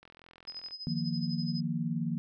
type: click train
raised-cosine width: 0.3 ms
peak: -37 dBFS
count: 30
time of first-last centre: 0.03-0.709 s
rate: 42.7 Hz
type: tone with tremolo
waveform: sine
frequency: 5040 Hz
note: D#8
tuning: 21 cents sharp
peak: -37 dBFS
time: 0.47-1.61 s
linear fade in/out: 10 ms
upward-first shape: sine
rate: 12 Hz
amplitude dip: 80%
type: chord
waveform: sine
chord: Eb suspended second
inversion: none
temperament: equal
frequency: 155.56 / 174.61 / 233.1 Hz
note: Eb3 / F3 / Bb3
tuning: 0 / 0 / 0 cents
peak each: -34 dBFS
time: 0.87-2.18 s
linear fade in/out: 0 ms
effects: none